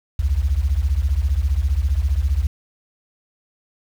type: beating tone pair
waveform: sine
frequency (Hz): 61.74 / 76.74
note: B1 / D#2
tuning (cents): 0 / -23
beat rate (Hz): 15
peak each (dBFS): -18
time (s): 0.19-2.47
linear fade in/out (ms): 5
effects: tanh soft clip ceiling -10 dBFS + 7-bit